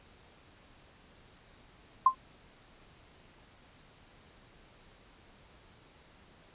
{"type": "tone with exponential decay", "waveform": "sine", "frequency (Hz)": 1046.5, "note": "C6", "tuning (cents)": 0, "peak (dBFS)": -14, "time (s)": [2.06, 2.15], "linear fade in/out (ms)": 5, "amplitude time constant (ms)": 19, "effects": ["pink hiss -59 dBFS RMS until 6.54 s", "resampled to 8000 Hz"]}